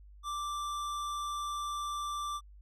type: tone with hard clipping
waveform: triangle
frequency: 1174.7 Hz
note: D6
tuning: in tune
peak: -36 dBFS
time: 0.23-2.41 s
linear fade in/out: 50 ms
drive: 18 dB
effects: added 50 Hz sine -51 dBFS peak until 2.61 s